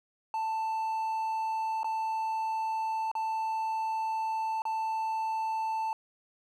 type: tone with dropouts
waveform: triangle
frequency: 885 Hz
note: A5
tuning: 10 cents sharp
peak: -27 dBFS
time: 0.34-5.93 s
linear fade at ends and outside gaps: 1 ms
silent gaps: 1.832-1.844 / 3.115-3.152 / 4.62-4.653 s
effects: none